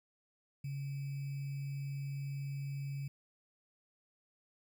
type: tone with sample-and-hold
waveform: sine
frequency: 139 Hz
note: C#3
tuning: 5 cents sharp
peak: -37 dBFS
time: 0.64-3.08 s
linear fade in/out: 5 ms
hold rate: 2450 Hz
effects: none